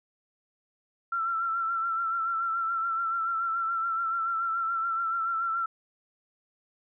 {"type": "tone with vibrato", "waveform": "sine", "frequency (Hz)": 1349, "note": "E6", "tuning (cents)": 40, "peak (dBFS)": -26, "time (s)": [1.12, 5.66], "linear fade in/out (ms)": 5, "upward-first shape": "sine", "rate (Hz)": 7, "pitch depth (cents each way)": 42, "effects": []}